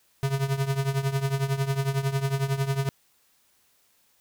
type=tone with tremolo; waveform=square; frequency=136.6 Hz; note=C#3; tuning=25 cents flat; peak=-21 dBFS; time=0.23-2.89 s; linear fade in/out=0 ms; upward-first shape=triangle; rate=11 Hz; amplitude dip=85%; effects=white hiss -65 dBFS RMS until 4.2 s